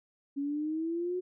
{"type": "exponential sweep", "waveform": "sine", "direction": "up", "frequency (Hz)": [277.2, 368.5], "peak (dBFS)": -30, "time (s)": [0.36, 1.21], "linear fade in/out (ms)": 20, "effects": []}